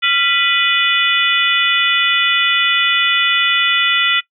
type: harmonic tone with a mistuned harmonic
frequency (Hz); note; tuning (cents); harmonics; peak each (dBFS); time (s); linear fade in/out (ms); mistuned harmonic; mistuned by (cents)
494.5; B4; +2; 3 / 4 / 5 / 6 / 7; -18 / -18 / -18 / -18 / -18; 0.02-4.21; 20; 3; -130
effects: noise-tail reverb RT60 0.1 s tail -21 dB re dry